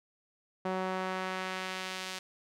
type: tone with band-pass filter sweep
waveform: sawtooth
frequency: 186.8 Hz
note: F#3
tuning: 17 cents sharp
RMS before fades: -36 dBFS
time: 0.65-2.19 s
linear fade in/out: 5 ms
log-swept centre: 720 to 4400 Hz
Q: 0.75
effects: none